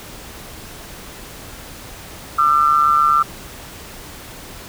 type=tone pair together; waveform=sine; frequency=1199 / 1345.8 Hz; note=D6 / E6; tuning=+36 / +35 cents; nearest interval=major second; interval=199 cents; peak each=-14 dBFS; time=2.38-3.23 s; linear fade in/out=10 ms; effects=pink hiss -36 dBFS RMS until 4.68 s